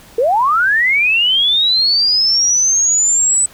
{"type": "linear sweep", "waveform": "sine", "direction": "up", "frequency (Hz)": [436.3, 8030], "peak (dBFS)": -10, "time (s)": [0.18, 3.46], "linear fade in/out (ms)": 5, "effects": ["pink hiss -42 dBFS RMS until 3.53 s"]}